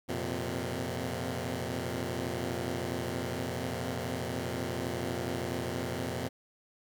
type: chord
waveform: 10% pulse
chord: F suspended fourth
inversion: none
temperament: equal with one note detuned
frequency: 87.31 / 116.54 / 128.86 Hz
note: F2 / Bb2 / C3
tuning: 0 / 0 / -26 cents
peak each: -29 dBFS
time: 0.08-6.29 s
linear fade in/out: 20 ms
effects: none